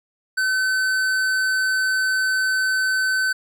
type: tone with tanh clipping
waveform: sine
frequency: 1524 Hz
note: G6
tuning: 49 cents flat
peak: -20 dBFS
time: 0.37-3.33 s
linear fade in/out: 10 ms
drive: 15 dB
effects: none